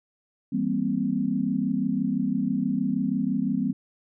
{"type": "chord", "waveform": "sine", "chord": "C dominant seventh", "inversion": "first", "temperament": "just", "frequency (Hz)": [163.52, 196.22, 235.5, 261.6], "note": ["E3", "G3", "Bb3", "C4"], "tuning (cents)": [-14, 2, 18, 0], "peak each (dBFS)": [-33, -27, -28, -27], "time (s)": [0.52, 3.73], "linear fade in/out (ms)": 10, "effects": []}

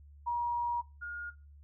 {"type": "tone pair in turn", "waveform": "sine", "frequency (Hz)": [954, 1424.9], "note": ["A#5", "F6"], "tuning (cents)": [40, 34], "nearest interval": "perfect fifth", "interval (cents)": 694, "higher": "second", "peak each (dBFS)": [-29, -37], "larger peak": "first", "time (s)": [[0.26, 0.82], [1.01, 1.31]], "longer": "first", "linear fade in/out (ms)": 20, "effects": ["noise-tail reverb RT60 0.3 s tail -20 dB re dry", "added 72 Hz sine -52 dBFS peak until 1.63 s"]}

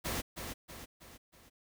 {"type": "noise with echo", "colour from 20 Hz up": "pink", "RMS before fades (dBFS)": -36, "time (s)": [0.04, 0.22], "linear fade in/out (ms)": 20, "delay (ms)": 320, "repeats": 4, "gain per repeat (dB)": -6, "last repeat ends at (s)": 1.5, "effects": []}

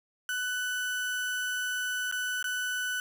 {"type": "tone with dropouts", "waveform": "35% pulse", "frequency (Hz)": 1493, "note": "F#6", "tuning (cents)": 15, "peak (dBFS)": -28, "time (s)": [0.29, 3], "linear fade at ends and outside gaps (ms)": 1, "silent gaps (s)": [[2.114, 2.124], [2.427, 2.442]], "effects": []}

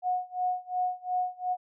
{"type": "tone with tremolo", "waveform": "sine", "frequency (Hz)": 729, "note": "F#5", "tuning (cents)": -26, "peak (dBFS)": -24, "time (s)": [0.02, 1.57], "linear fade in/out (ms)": 50, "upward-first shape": "sine", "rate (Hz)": 2.8, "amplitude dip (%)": 95, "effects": []}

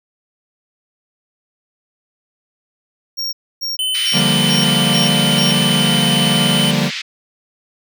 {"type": "tone bursts", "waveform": "square", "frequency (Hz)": 5560, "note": "F8", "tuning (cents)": -9, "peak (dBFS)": -20, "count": 6, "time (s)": [3.17, 5.53], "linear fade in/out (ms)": 20, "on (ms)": 160, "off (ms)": 280}
{"type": "tone", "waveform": "square", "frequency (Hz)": 3040, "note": "F#7", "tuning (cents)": 46, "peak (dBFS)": -17, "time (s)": [3.79, 6.71], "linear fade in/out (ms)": 2}
{"type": "band-pass noise", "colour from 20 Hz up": "pink", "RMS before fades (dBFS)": -25, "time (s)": [3.94, 7.02], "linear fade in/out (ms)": 10, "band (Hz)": [2000, 4900], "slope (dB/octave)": 24}
{"type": "chord", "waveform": "45% pulse", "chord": "G minor seventh", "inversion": "second", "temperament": "equal", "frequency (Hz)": [146.83, 174.61, 196, 233.1], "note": ["D3", "F3", "G3", "Bb3"], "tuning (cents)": [0, 0, 0, 0], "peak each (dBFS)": -20, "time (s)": [4.12, 6.91], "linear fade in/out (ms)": 50}
{"effects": []}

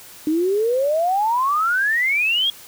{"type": "exponential sweep", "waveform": "sine", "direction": "up", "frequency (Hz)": [300.6, 3341], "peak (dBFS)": -16, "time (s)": [0.27, 2.5], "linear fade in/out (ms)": 2, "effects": ["white hiss -42 dBFS RMS until 2.67 s"]}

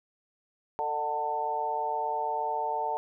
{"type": "harmonic tone with a mistuned harmonic", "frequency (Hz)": 148.6, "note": "D3", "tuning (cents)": 21, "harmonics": [3, 4, 5, 6], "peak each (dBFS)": [-37, -37, -33, -30], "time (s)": [0.79, 2.97], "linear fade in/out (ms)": 0, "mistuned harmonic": 4, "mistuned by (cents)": 18, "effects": []}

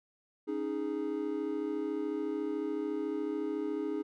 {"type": "chord", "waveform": "triangle", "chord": "C# suspended second", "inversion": "none", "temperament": "equal", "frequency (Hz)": [277.2, 311.1, 415.3], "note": ["C#4", "D#4", "G#4"], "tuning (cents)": [0, 0, 0], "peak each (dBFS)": [-37, -33, -34], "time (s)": [0.47, 4.03], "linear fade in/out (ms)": 20, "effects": []}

